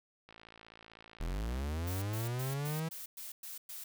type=click train; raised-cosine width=0.3 ms; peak=-37 dBFS; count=74; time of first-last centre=0.29-1.598 s; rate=55.8 Hz
type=linear sweep; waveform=45% pulse; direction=up; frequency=37.39 to 164.3 Hz; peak=-34 dBFS; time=1.2-2.89 s; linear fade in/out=10 ms
type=noise bursts; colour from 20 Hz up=blue; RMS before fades=-45 dBFS; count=8; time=1.87-3.84 s; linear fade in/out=5 ms; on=150 ms; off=110 ms
effects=none